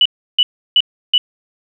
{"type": "tone bursts", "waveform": "sine", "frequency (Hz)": 2960, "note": "F#7", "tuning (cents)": 0, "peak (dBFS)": -7, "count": 4, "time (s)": [0.01, 1.18], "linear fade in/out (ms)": 2, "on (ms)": 45, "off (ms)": 330, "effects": ["8-bit"]}